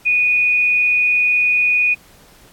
sine tone with frequency modulation, 2469 Hz, D#7, 14 cents flat, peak -12 dBFS, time 0.05-1.95 s, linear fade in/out 20 ms, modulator 122 Hz, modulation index 0.26, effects pink hiss -48 dBFS RMS until 2.52 s + AAC 64 kbps

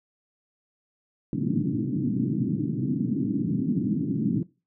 white band-pass noise, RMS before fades -26 dBFS, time 1.33-4.43 s, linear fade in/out 2 ms, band 120 to 300 Hz, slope 48 dB/octave, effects noise-tail reverb RT60 0.3 s tail -21 dB re dry

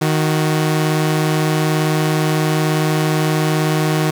sawtooth tone pair together, 155.57 / 370 Hz, D#3 / F#4, 0 / 0 cents, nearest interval octave + minor third, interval 1500 cents, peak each -11 / -18 dBFS, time 0.01-4.11 s, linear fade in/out 10 ms, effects none

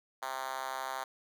5% pulse tone with high-pass filter, 132.1 Hz, C3, 17 cents sharp, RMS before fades -38 dBFS, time 0.22-1.04 s, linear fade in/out 5 ms, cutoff 810 Hz, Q 2, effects none

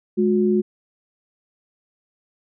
sine tone pair together, 210.5 / 362.2 Hz, G#3 / F#4, +24 / -37 cents, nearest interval major sixth, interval 939 cents, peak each -18 dBFS, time 0.17-0.62 s, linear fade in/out 20 ms, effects none

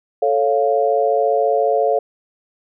sine chord, A augmented, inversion none, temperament equal, 440 / 554.4 / 698.5 Hz, A4 / C#5 / E#5, 0 / 0 / 0 cents, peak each -18 dBFS, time 0.22-1.99 s, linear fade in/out 5 ms, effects none

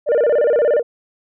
sine tone with vibrato, 530 Hz, C5, 22 cents sharp, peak -9 dBFS, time 0.06-0.83 s, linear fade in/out 50 ms, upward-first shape square, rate 17 Hz, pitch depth 200 cents each way, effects tanh soft clip ceiling -11 dBFS

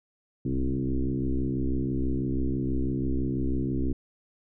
sine tone with frequency modulation, 130.81 Hz, C3, in tune, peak -24 dBFS, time 0.45-3.93 s, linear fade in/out 5 ms, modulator 66.1 Hz, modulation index 3.2, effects none

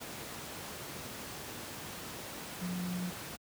sine tone in noise, 179.6 Hz, F3, 49 cents sharp, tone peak -34 dBFS, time 2.61-3.11 s, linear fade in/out 20 ms, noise pink, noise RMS -43 dBFS, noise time 0-3.37 s, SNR +6 dB, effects high-pass 100 Hz 12 dB/octave

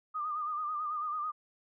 sine tone with vibrato, 1217 Hz, D#6, 39 cents flat, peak -32 dBFS, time 0.14-1.32 s, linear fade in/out 20 ms, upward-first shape sine, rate 9.1 Hz, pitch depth 58 cents each way, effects none

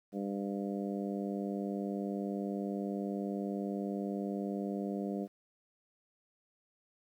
harmonic tone, 100 Hz, G2, 35 cents sharp, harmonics 2 / 3 / 4 / 5 / 6 / 7, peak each -36 / -40 / -42 / -44 / -46 / -47 dBFS, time 0.12-5.28 s, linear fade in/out 50 ms, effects 11-bit

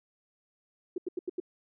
sine tone bursts, 359.3 Hz, F4, 49 cents sharp, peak -29 dBFS, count 5, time 0.96-1.401 s, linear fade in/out 5 ms, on 21 ms, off 84 ms, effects none

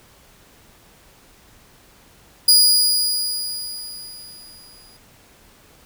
sawtooth tone with exponential decay, 4898 Hz, D#8, 28 cents flat, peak -6 dBFS, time 2.48-4.97 s, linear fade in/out 5 ms, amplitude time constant 540 ms, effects pink hiss -51 dBFS RMS until 5.85 s

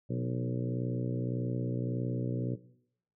harmonic tone with a mistuned harmonic, 61.74 Hz, B1, in tune, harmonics 2 / 3 / 4 / 5 / 6 / 7 / 8 / 9, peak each -33 / -37 / -39 / -41 / -43 / -44 / -45 / -46 dBFS, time 0.09-2.56 s, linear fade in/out 20 ms, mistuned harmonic 3, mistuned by -39 cents, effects noise-tail reverb RT60 0.7 s tail -17 dB re dry

